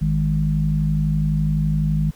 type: harmonic tone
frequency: 51.91 Hz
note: G#1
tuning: in tune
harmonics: 1 / 3 / 4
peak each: -23 / -18 / -26 dBFS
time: 0.01-2.11 s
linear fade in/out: 10 ms
effects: pink hiss -51 dBFS RMS until 2.15 s